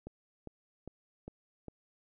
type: click train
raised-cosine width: 2 ms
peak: -30 dBFS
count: 5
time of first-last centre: 0.07-1.683 s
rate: 2.48 Hz
effects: none